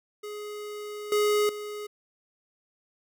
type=tone with level steps; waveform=square; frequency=418.1 Hz; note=G#4; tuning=12 cents sharp; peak=-36 / -22 / -35 dBFS; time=0.23-1.87 s; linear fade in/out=10 ms; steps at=1.12 / 1.49 s; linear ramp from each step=2 ms; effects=none